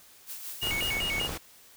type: noise with tremolo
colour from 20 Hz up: blue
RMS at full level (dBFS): -38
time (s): 0.26-0.97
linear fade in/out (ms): 50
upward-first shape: sine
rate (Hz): 5.4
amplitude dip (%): 50
type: tone with vibrato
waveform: triangle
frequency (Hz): 2520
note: D#7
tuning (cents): +21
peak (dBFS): -27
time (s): 0.61-1.28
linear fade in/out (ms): 20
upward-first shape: square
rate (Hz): 5.1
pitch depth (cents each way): 220
type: noise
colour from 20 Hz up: pink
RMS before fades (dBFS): -36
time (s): 0.62-1.38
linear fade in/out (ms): 10
type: clicks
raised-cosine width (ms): 1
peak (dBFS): -21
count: 7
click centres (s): 0.671 / 0.825 / 0.969 / 1.182 / 1.214 / 1.249 / 1.293
effects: white hiss -55 dBFS RMS until 1.76 s